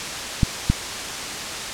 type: clicks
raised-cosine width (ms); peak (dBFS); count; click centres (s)
5; -3; 2; 0.432 / 0.7
effects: white hiss -28 dBFS RMS until 1.73 s + low-pass 7000 Hz 12 dB/octave

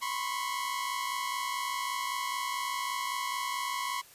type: tone cluster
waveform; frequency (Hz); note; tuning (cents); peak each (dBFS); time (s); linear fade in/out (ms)
sawtooth; 985 / 1030 / 1094; B5 / C6 / C#6; -5 / -28 / -23; -33 / -34 / -31; 0.01-4.02; 20
effects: white hiss -55 dBFS RMS until 4.14 s + resampled to 32000 Hz

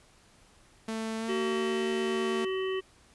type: tone with pitch glide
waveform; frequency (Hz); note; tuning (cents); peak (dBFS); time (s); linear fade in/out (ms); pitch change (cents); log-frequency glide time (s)
sawtooth; 222.3 to 227.4; A3 to A#3; +18 to -43; -28; 0.88-2.45; 5; +39; 1.18-1.29
type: harmonic tone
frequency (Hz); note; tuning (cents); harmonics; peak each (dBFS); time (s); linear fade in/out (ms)
378.6; F#4; +40; 1 / 3 / 5 / 7 / 8; -29 / -41 / -41 / -45 / -42; 1.28-2.81; 20
effects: pink hiss -60 dBFS RMS until 3.14 s + resampled to 24000 Hz

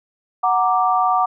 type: chord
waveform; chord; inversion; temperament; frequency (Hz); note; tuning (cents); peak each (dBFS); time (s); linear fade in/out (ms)
sine; Gb augmented; none; equal; 740 / 932.3 / 1174.7; Gb5 / Bb5 / D6; 0 / 0 / 0; -17 / -22 / -18; 0.43-1.26; 10
effects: none

